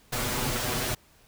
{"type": "noise with comb filter", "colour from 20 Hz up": "pink", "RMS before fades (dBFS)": -29, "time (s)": [0.12, 0.95], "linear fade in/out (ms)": 10, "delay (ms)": 8.1, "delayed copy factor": 0.9, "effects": ["pink hiss -59 dBFS RMS until 1.27 s"]}